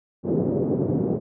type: band-pass noise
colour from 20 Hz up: white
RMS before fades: -23 dBFS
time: 0.23-1.2 s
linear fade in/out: 50 ms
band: 120 to 420 Hz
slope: 24 dB/octave
effects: none